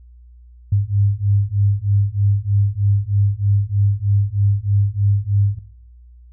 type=beating tone pair; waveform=sine; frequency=99.4 / 102.6 Hz; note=G2 / G#2; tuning=+25 / -21 cents; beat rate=3.2 Hz; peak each=-17 dBFS; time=0.72-5.59 s; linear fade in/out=5 ms; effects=noise-tail reverb RT60 0.8 s tail -24 dB re dry + added 60 Hz sine -41 dBFS peak until 6.32 s